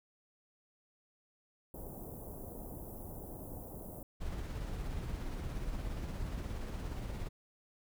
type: band-stop noise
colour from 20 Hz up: pink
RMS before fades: -46 dBFS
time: 1.74-4.03 s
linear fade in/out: 2 ms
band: 760 to 12000 Hz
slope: 24 dB/octave
type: noise with tremolo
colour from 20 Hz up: brown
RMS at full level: -38 dBFS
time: 4.2-7.29 s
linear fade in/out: 20 ms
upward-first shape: sine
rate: 17 Hz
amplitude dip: 30%
effects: none